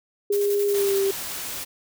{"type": "tone with pitch glide", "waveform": "sine", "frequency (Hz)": [407.1, 392.3], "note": ["G#4", "G4"], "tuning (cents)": [-35, 1], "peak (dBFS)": -19, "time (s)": [0.3, 1.11], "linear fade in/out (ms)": 5, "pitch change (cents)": -64, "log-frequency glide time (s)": [0.68, 0.98]}
{"type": "noise with tremolo", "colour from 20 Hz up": "blue", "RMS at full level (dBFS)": -32, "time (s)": [0.32, 0.99], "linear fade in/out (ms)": 10, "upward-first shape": "square", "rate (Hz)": 11, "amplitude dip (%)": 45}
{"type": "noise", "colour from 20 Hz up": "white", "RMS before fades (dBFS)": -32, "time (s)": [0.73, 1.65], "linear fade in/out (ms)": 20}
{"effects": []}